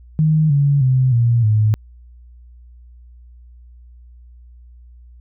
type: tone with pitch steps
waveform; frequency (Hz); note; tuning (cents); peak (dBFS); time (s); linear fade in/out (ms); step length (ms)
sine; 155.7 / 141.96 / 129.42 / 118 / 107.58; D#3 / C#3 / C3 / A#2 / A2; +2 / +42 / -19 / +22 / -39; -11; 0.19-1.74; 0; 310
effects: added 60 Hz sine -40 dBFS peak until 5.2 s